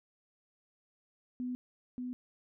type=tone with echo; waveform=sine; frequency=249.5 Hz; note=B3; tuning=18 cents sharp; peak=-34 dBFS; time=1.4-1.55 s; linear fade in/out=0 ms; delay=580 ms; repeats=1; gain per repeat=-2 dB; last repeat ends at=2.13 s; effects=none